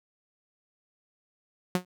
sawtooth tone with exponential decay, 181.1 Hz, F#3, 37 cents flat, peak -16 dBFS, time 1.75-1.85 s, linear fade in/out 2 ms, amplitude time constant 21 ms, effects none

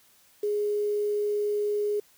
sine tone with quantisation, 415.3 Hz, G#4, in tune, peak -24 dBFS, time 0.43-2 s, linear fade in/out 5 ms, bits 8, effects white hiss -60 dBFS RMS until 2.17 s

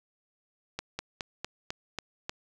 slowing click train, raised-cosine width 0.2 ms, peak -16 dBFS, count 7, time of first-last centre 0.79-2.295 s, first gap 200 ms, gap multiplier 1.09, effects none

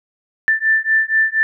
sine beating tone pair, 1769 / 1773.2 Hz, A6 / A6, +9 / +13 cents, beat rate 4.2 Hz, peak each -16 dBFS, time 0.48-1.43 s, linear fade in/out 0 ms, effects none

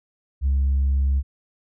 sine tone, 68.2 Hz, C#2, 28 cents flat, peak -15 dBFS, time 0.41-1.23 s, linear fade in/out 50 ms, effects tanh soft clip ceiling -15 dBFS

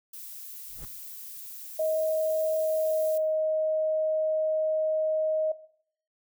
violet noise, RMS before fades -42 dBFS, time 0.13-3.18 s, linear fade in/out 5 ms
brown noise with exponential growth, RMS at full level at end -34 dBFS, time 0.66-0.85 s, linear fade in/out 2 ms, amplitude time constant 40 ms
sine tone with pitch glide, 630 to 626.4 Hz, D#5 to D#5, +21 to +11 cents, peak -24 dBFS, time 1.79-5.52 s, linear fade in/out 5 ms, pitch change -10 cents, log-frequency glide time 2.56-3.22 s
effects noise-tail reverb RT60 0.6 s tail -17 dB re dry

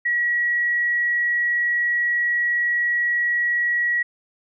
sine tone, 1919 Hz, A#6, 50 cents sharp, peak -18 dBFS, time 0.05-4.03 s, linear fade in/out 10 ms, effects none

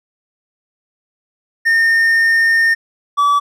triangle tone pair in turn, 1824 / 1149 Hz, A#6 / D6, -38 / -38 cents, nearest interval minor sixth, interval 800 cents, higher first, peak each -8 dBFS, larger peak neither, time 1.65-2.75 / 3.17-3.4 s, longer first, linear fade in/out 20 ms, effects none

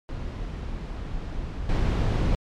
brown noise with level steps, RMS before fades -32 / -22 dBFS, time 0.09-2.35 s, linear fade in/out 0 ms, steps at 1.69 s, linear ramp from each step 2 ms, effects low-pass 5000 Hz 12 dB/octave + MP3 96 kbps

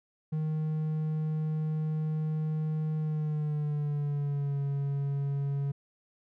triangle tone with pitch glide, 155.56 to 140.2 Hz, D#3 to C#3, 0 to +20 cents, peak -26 dBFS, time 0.32-5.72 s, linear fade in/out 10 ms, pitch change -180 cents, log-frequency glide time 2.97-4.6 s, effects none

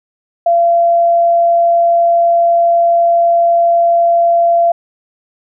sine tone, 683 Hz, F5, 39 cents flat, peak -7 dBFS, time 0.46-4.72 s, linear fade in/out 5 ms, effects none

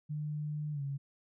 sine tone with pitch glide, 150.2 to 139.33 Hz, D3 to C#3, +39 to +9 cents, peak -34 dBFS, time 0.09-0.98 s, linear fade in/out 20 ms, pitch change -130 cents, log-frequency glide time 0.72-0.82 s, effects none

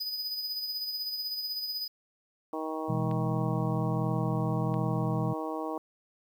square tone with tremolo, 4978 Hz, D#8, in tune, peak -31 dBFS, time 0-1.88 s, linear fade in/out 10 ms, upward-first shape sine, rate 16 Hz, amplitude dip 45%
harmonic tone, 157.8 Hz, D#3, 25 cents sharp, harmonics 2 / 3 / 4 / 5 / 6 / 7, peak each -36 / -38 / -39 / -40 / -41 / -41 dBFS, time 2.53-5.78 s, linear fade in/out 2 ms
sine chord, E major, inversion second, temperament equal, 123.47 / 164.81 / 207.7 Hz, B2 / E3 / G#3, 0 / 0 / 0 cents, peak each -30 / -32 / -36 dBFS, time 2.88-5.34 s, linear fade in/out 20 ms
clicks, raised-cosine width 0.3 ms, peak -31 dBFS, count 2, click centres 3.113 / 4.741 s
effects 10-bit

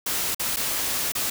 white noise with dropouts, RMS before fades -26 dBFS, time 0.06-1.3 s, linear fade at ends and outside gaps 5 ms, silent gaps 0.347-0.395 / 0.562-0.568 / 1.121-1.151 s, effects none

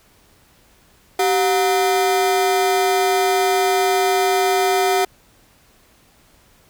40% pulse ring-modulated tone, 554.4 Hz, C#5, in tune, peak -11 dBFS, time 1.19-5.05 s, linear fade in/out 5 ms, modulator 169 Hz, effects pink hiss -54 dBFS RMS until 6.69 s

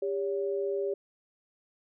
sine tone pair together, 399.5 / 565 Hz, G4 / C#5, +33 / +33 cents, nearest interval tritone, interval 600 cents, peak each -29 / -34 dBFS, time 0.02-0.94 s, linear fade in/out 5 ms, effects none

